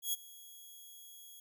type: tone with ADSR envelope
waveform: 5% pulse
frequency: 3322 Hz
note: G#7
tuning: in tune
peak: -22 dBFS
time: 0.02-1.4 s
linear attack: 110 ms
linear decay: 24 ms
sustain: -21 dB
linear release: 4 ms
effects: none